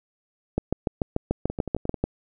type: two click trains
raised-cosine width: 2 ms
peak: -9 / -17 dBFS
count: 11 / 6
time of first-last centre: 0.58-2.04 / 1.5-1.942 s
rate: 6.85 / 11.3 Hz
effects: none